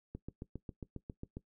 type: click train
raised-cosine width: 3 ms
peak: -29 dBFS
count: 10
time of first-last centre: 0.15-1.37 s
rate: 7.38 Hz
effects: noise-tail reverb RT60 0.1 s tail -18 dB re dry